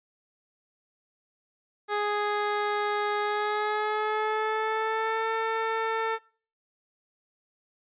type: tone with pitch glide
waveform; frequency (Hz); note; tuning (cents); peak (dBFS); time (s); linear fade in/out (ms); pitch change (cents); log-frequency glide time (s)
15% pulse; 415.3 to 447.7; G#4 to A4; 0 to +30; -19; 1.88-6.19; 50; +130; 3.2-5.28
effects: noise-tail reverb RT60 0.4 s tail -21 dB re dry + resampled to 8000 Hz